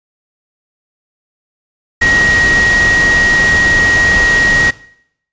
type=tone in noise; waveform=sine; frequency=1892 Hz; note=A#6; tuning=25 cents sharp; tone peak=-8 dBFS; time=2.01-4.71 s; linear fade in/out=10 ms; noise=pink; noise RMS=-17 dBFS; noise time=2.01-4.71 s; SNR=+6 dB; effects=noise-tail reverb RT60 0.7 s tail -20 dB re dry + resampled to 16000 Hz

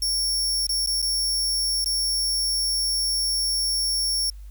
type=tone with dropouts; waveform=sawtooth; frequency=5480 Hz; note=F8; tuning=34 cents flat; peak=-19 dBFS; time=0.02-4.3 s; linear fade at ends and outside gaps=2 ms; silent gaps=0.668-0.692 / 0.862-0.872 / 1.018-1.025 / 1.844-1.859 s; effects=added 50 Hz sine -37 dBFS peak until 4.5 s + white hiss -61 dBFS RMS until 4.5 s

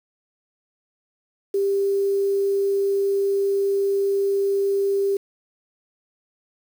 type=tone with quantisation; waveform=sine; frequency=395.9 Hz; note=G4; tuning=17 cents sharp; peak=-18 dBFS; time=1.54-5.17 s; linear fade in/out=5 ms; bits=7; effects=none

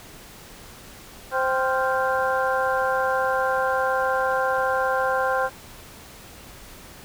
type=harmonic tone with a mistuned harmonic; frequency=261.4 Hz; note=C4; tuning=1 cent flat; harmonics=2 / 3 / 4 / 5 / 6; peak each=-24 / -26 / -27 / -28 / -29 dBFS; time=1.31-5.5 s; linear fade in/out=50 ms; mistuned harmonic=5; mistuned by=+110 cents; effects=pink hiss -44 dBFS RMS until 7.04 s

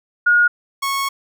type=tone pair in turn; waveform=sine / sawtooth; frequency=1437 / 1100.9 Hz; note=F6 / C#6; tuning=+49 / -12 cents; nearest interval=perfect fourth; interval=461 cents; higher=first; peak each=-10 / -15 dBFS; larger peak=first; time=0.26-0.48 / 0.82-1.09 s; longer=second; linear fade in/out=10 ms; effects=none

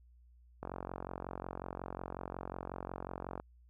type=click train; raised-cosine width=1 ms; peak=-26 dBFS; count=127; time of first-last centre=0.63-3.399 s; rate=45.5 Hz; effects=added 60 Hz sine -59 dBFS peak until 3.69 s

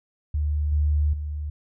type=tone with level steps; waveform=sine; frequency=74.5 Hz; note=D2; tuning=25 cents sharp; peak=-21 / -18 / -27 dBFS; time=0.34-1.5 s; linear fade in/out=5 ms; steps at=0.72 / 1.13 s; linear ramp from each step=5 ms; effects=none

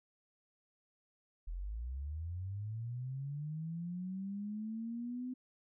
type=linear sweep; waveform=sine; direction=up; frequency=39.39 to 255.8 Hz; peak=-38 dBFS; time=1.47-5.34 s; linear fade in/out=10 ms; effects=none

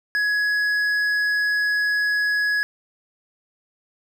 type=tone with hard clipping; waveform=triangle; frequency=1678 Hz; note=G#6; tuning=17 cents sharp; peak=-20 dBFS; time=0.15-2.63 s; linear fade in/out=0 ms; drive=9 dB; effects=none

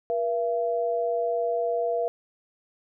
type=tone pair together; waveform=sine; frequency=479.2 / 676 Hz; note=A#4 / E5; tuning=+48 / +43 cents; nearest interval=tritone; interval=595 cents; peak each=-26 dBFS; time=0.1-2.08 s; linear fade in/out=0 ms; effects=none

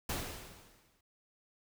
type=noise with exponential decay; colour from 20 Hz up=pink; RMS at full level=-35 dBFS; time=0.09-1.01 s; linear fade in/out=5 ms; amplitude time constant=200 ms; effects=none

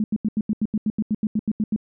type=tone bursts; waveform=sine; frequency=214 Hz; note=A3; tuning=48 cents flat; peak=-18 dBFS; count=15; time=0-1.762 s; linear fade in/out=2 ms; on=40 ms; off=83 ms; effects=none

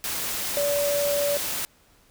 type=tone in noise; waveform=sine; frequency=575 Hz; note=D5; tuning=37 cents flat; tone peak=-22 dBFS; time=0.57-1.37 s; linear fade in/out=0 ms; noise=white; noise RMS=-29 dBFS; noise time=0.04-1.65 s; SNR=+4 dB; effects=pink hiss -59 dBFS RMS until 2.1 s

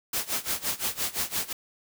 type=noise with tremolo; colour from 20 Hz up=white; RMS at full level=-27 dBFS; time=0.13-1.53 s; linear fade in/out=5 ms; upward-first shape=sine; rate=5.8 Hz; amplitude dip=90%; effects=none

